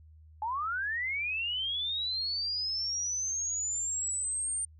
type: linear sweep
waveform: sine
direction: up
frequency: 833 to 8870 Hz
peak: -30 dBFS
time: 0.42-4.65 s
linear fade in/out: 2 ms
effects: added 78 Hz sine -52 dBFS peak until 4.79 s